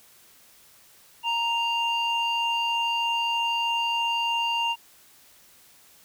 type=tone pair together; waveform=sine; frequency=932.4 / 2794 Hz; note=A#5 / F7; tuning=0 / 0 cents; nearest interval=octave + perfect fifth; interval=1900 cents; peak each=-24 dBFS; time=1.23-4.76 s; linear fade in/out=50 ms; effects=tanh soft clip ceiling -19 dBFS + white hiss -55 dBFS RMS until 6.04 s